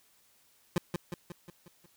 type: tone with echo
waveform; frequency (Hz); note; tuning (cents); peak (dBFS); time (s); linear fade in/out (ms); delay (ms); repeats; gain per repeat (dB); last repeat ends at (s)
25% pulse; 173.9; F3; -7; -21; 0.76-0.78; 2; 180; 6; -5; 1.86
effects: white hiss -66 dBFS RMS until 1.96 s